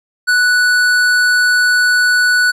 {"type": "tone with hard clipping", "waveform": "sine", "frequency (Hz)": 1480, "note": "F#6", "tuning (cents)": 0, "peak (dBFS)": -11, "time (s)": [0.27, 2.52], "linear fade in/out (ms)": 20, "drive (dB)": 12, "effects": []}